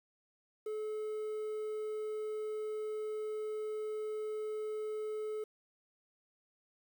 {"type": "tone with quantisation", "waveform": "triangle", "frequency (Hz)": 430, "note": "A4", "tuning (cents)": -40, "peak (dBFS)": -34, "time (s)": [0.66, 5.44], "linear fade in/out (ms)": 5, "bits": 10, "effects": []}